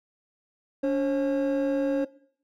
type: tone pair together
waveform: triangle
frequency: 284.6 / 540 Hz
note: C#4 / C#5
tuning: +46 / -45 cents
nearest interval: major seventh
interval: 1109 cents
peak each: -22 dBFS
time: 0.83-2.05 s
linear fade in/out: 10 ms
effects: noise-tail reverb RT60 0.6 s tail -21 dB re dry + tanh soft clip ceiling -17 dBFS